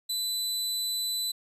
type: tone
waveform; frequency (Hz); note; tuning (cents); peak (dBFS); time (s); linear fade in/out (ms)
sawtooth; 4000; B7; +21; -25; 0.09-1.32; 10
effects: resampled to 32000 Hz